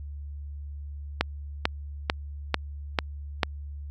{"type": "click train", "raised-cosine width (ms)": 0.3, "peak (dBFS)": -5, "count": 6, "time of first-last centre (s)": [1.21, 3.432], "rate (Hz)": 2.25, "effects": ["added 72 Hz sine -35 dBFS peak until 3.9 s"]}